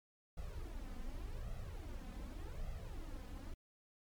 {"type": "noise with flanger", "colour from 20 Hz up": "brown", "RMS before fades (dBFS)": -45, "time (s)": [0.37, 3.54], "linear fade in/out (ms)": 5, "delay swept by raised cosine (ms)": [1.5, 4], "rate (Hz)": 0.86, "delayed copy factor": 0.7, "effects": ["MP3 96 kbps"]}